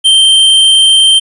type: tone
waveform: square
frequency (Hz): 3136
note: G7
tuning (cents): 0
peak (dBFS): -4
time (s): 0.04-1.2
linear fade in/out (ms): 20
effects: resampled to 24000 Hz